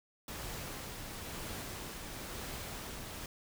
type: noise with tremolo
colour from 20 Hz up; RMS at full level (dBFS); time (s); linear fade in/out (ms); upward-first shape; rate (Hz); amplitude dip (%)
pink; -42; 0.28-3.26; 2; triangle; 1; 30
effects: none